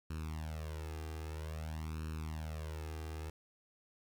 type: tone with flanger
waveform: sawtooth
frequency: 78.4 Hz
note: D#2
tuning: 14 cents sharp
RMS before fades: -42 dBFS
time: 0.1-3.3 s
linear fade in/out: 5 ms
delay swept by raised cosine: 0.72 to 2.52 ms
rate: 0.51 Hz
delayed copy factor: +1
effects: 11-bit

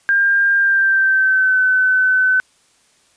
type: tone with pitch glide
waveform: sine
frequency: 1601 to 1515.5 Hz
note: G6 to F#6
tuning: +36 to +41 cents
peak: -11 dBFS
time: 0.09-2.4 s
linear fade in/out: 0 ms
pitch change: -95 cents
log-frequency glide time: 0.56-1.59 s
effects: white hiss -56 dBFS RMS until 3.16 s + resampled to 22050 Hz

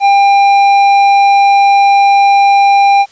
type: tone with tanh clipping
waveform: triangle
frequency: 798 Hz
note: G5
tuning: 31 cents sharp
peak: -6 dBFS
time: 0-3.06 s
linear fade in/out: 50 ms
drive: 14 dB
effects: white hiss -44 dBFS RMS until 3.11 s + resampled to 16000 Hz

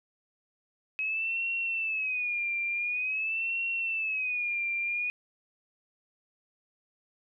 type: tone with vibrato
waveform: sine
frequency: 2547 Hz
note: D#7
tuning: 40 cents sharp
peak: -28 dBFS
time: 0.99-5.1 s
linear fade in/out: 0 ms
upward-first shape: sine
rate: 0.47 Hz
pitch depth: 120 cents each way
effects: none

